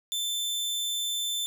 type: tone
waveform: sawtooth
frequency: 3540 Hz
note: A7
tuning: 10 cents sharp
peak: -25 dBFS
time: 0.12-1.46 s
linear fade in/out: 0 ms
effects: none